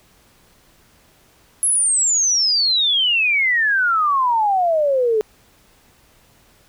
sine exponential sweep, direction down, 11000 to 420.6 Hz, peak -14 dBFS, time 1.63-5.21 s, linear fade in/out 0 ms, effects pink hiss -54 dBFS RMS until 6.68 s

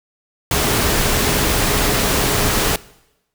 sine tone in noise, 415.3 Hz, G#4, in tune, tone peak -27 dBFS, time 0.51-2.76 s, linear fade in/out 2 ms, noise pink, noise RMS -17 dBFS, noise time 0.51-2.76 s, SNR -13 dB, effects noise-tail reverb RT60 0.9 s tail -21 dB re dry

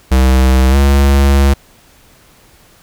square tone with pitch glide, 65 to 69.26 Hz, C2 to C#2, -11 to -1 cents, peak -7 dBFS, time 0.11-1.54 s, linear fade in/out 10 ms, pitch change +110 cents, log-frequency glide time 0.7-0.76 s, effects pink hiss -46 dBFS RMS until 2.82 s

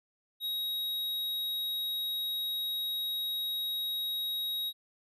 square tone, 3800 Hz, A#7, 33 cents sharp, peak -32 dBFS, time 0.4-4.73 s, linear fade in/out 50 ms, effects resampled to 32000 Hz

